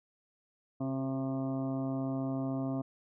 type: harmonic tone with a mistuned harmonic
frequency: 133.7 Hz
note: C3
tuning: 38 cents sharp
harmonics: 1 / 2 / 3 / 4 / 5 / 6 / 7 / 8 / 9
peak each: -37 / -33 / -48 / -47 / -41 / -54 / -54 / -51 / -54 dBFS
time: 0.8-2.82 s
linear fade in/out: 10 ms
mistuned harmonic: 3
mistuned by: -28 cents
effects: none

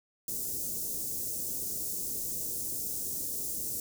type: band-stop noise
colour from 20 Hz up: white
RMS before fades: -35 dBFS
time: 0.28-3.8 s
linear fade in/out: 2 ms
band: 480 to 6200 Hz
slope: 24 dB/octave
effects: none

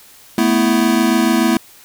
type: chord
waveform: square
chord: A suspended second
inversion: none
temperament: equal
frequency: 220 / 246.9 / 329.6 Hz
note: A3 / B3 / E4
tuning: 0 / 0 / 0 cents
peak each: -17 dBFS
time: 0.38-1.57 s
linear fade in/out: 2 ms
effects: white hiss -44 dBFS RMS until 1.84 s

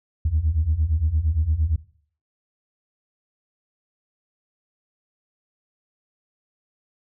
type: beating tone pair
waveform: sine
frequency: 73.42 / 82.12 Hz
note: D2 / E2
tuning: 0 / -6 cents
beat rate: 8.7 Hz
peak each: -22 / -20 dBFS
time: 0.25-1.76 s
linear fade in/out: 5 ms
effects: noise-tail reverb RT60 0.5 s tail -18 dB re dry + tanh soft clip ceiling -12 dBFS

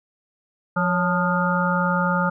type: harmonic tone with a mistuned harmonic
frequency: 176.8 Hz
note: F3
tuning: 22 cents sharp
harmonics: 1 / 3 / 5 / 7 / 8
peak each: -22 / -27 / -26 / -25 / -25 dBFS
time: 0.76-2.3 s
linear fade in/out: 10 ms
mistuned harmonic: 3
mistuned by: +71 cents
effects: none

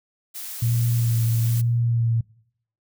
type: noise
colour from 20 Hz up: blue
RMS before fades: -34 dBFS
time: 0.34-1.62 s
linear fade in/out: 20 ms
type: tone with vibrato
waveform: sine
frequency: 116.54 Hz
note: A#2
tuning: in tune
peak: -18 dBFS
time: 0.62-2.21 s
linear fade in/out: 5 ms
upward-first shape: sine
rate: 1.1 Hz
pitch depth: 26 cents each way
effects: noise-tail reverb RT60 0.7 s tail -24 dB re dry

